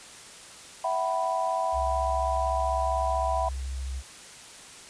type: chord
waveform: sine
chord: E suspended second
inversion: none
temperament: equal with one note detuned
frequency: 659.3 / 755.1 / 987.8 Hz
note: E5 / F#5 / B5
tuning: 0 / +35 / 0 cents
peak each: -29 dBFS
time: 0.84-3.49 s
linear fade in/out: 5 ms
type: tone with vibrato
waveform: sine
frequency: 65.9 Hz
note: C2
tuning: 13 cents sharp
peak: -30 dBFS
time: 1.72-4.03 s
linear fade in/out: 50 ms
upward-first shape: square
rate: 14 Hz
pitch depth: 20 cents each way
effects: white hiss -46 dBFS RMS until 4.89 s + resampled to 22050 Hz